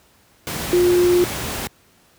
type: tone in noise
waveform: sine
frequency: 354.7 Hz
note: F4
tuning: 27 cents sharp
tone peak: -12 dBFS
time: 0.73-1.24 s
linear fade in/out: 0 ms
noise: pink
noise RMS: -26 dBFS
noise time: 0.47-1.67 s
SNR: +11 dB
effects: pink hiss -55 dBFS RMS until 2.18 s + high-pass 60 Hz 12 dB/octave